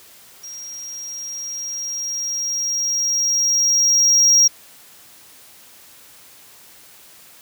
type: tone with level ramp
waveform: triangle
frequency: 5630 Hz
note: F8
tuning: 13 cents sharp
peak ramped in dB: -31 to -8 dBFS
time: 0.43-4.48 s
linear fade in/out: 10 ms
effects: white hiss -46 dBFS RMS until 7.41 s + high-pass 60 Hz 12 dB/octave